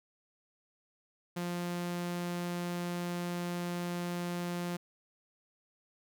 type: tone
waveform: sawtooth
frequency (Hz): 175.1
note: F3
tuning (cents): +5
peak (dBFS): -30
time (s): 1.36-4.77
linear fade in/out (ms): 10
effects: none